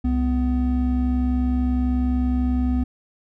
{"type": "tone pair together", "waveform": "triangle", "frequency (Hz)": [66.3, 250], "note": ["C2", "B3"], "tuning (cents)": [23, 21], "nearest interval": "octave + major seventh", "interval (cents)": 2298, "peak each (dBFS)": -19, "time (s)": [0.04, 2.84], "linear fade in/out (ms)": 10, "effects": []}